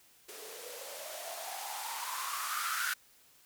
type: noise with band-pass filter sweep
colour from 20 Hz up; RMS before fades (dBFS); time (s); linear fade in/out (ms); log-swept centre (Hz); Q
violet; -39; 0.28-2.94; 10; 400 to 1500; 9.1
effects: white hiss -63 dBFS RMS until 3.45 s